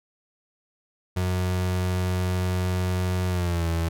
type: tone with pitch glide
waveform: 35% pulse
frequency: 91.3 to 83.24 Hz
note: F#2 to E2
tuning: -23 to +17 cents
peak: -21 dBFS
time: 1.16-3.89 s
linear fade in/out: 10 ms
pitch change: -160 cents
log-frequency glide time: 3.29-3.66 s
effects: none